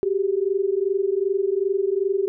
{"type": "tone pair together", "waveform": "sine", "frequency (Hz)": [379.9, 402.5], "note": ["F#4", "G4"], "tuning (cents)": [46, 46], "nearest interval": "minor second", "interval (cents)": 100, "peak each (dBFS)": [-22, -22], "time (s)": [0.03, 2.28], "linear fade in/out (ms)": 0, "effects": []}